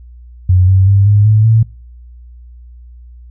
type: tone with pitch steps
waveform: sine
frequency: 91.3 / 95.12 / 99.1 / 103.25 / 107.58 / 112.08 Hz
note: F#2 / F#2 / G2 / G#2 / A2 / A2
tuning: -23 / +48 / +19 / -10 / -39 / +32 cents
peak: -5 dBFS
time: 0.49-1.63 s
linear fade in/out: 5 ms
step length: 190 ms
effects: noise-tail reverb RT60 0.4 s tail -25 dB re dry + added 60 Hz sine -33 dBFS peak until 3.3 s

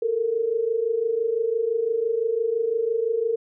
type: tone pair together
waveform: sine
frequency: 436.4 / 462.3 Hz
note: A4 / A#4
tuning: -14 / -14 cents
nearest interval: minor second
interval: 100 cents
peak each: -26 / -22 dBFS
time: 0.02-3.36 s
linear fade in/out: 5 ms
effects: none

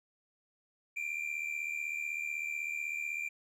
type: tone pair together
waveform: triangle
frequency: 2349 / 2425 Hz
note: D7 / D#7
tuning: 0 / -45 cents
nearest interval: minor second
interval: 55 cents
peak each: -35 / -37 dBFS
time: 0.96-3.29 s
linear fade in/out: 10 ms
effects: none

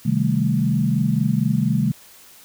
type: chord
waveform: sine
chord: A half-diminished seventh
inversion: first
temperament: equal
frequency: 130.81 / 155.56 / 196 / 220 Hz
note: C3 / Eb3 / G3 / A3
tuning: 0 / 0 / 0 / 0 cents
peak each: -22 dBFS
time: 0.05-1.92 s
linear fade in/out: 10 ms
effects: white hiss -47 dBFS RMS until 2.44 s

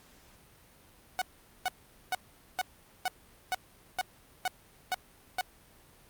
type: tone bursts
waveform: sawtooth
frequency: 740 Hz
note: F#5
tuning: in tune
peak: -24 dBFS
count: 10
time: 1.19-5.41 s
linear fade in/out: 0 ms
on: 26 ms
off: 440 ms
effects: pink hiss -59 dBFS RMS until 6.09 s + Opus 48 kbps

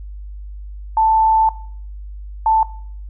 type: tone bursts at uneven times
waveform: sine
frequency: 883 Hz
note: A5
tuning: 6 cents sharp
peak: -11 dBFS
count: 2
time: 0.97-1.49 / 2.46-2.63 s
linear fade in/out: 2 ms
effects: noise-tail reverb RT60 0.5 s tail -17 dB re dry + added 50 Hz sine -29 dBFS peak until 3.09 s

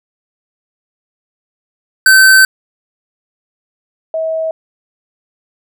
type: tone pair in turn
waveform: square / sine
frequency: 1539 / 642.8 Hz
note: G6 / E5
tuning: -32 / -44 cents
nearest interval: octave + minor third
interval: 1512 cents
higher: first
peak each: -4 / -14 dBFS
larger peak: first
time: 2.06-2.45 / 4.14-4.51 s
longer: first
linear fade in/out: 2 ms
effects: none

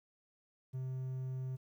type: tone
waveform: triangle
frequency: 130 Hz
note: C3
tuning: 11 cents flat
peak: -35 dBFS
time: 0.73-1.57 s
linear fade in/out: 20 ms
effects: 12-bit

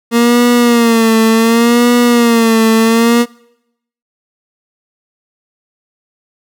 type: tone with vibrato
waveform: 30% pulse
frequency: 232.3 Hz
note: A#3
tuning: 6 cents flat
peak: -4 dBFS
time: 0.11-3.26 s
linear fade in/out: 50 ms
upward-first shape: sine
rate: 0.68 Hz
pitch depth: 70 cents each way
effects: noise-tail reverb RT60 0.8 s tail -24 dB re dry

